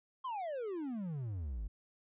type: exponential sweep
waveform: triangle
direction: down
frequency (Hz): 1085 to 46.71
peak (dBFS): -35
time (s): 0.24-1.68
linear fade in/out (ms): 10
effects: resampled to 8000 Hz